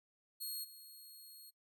10% pulse tone with level steps, 4294 Hz, C8, 44 cents sharp, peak -34 / -47 dBFS, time 0.4-1.51 s, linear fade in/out 20 ms, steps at 0.63 s, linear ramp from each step 20 ms, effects noise-tail reverb RT60 0.1 s tail -19 dB re dry

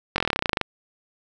slowing click train, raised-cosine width 0.3 ms, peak -5 dBFS, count 16, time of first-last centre 0.16-0.613 s, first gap 21 ms, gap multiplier 1.05, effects none

